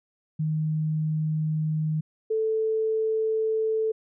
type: tone pair in turn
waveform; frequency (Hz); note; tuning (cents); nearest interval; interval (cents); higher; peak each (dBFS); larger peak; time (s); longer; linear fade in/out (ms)
sine; 155.56 / 440; D#3 / A4; 0 / 0; octave + tritone; 1800; second; -23 / -22; second; 0.39-2.01 / 2.3-3.92; neither; 10
effects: none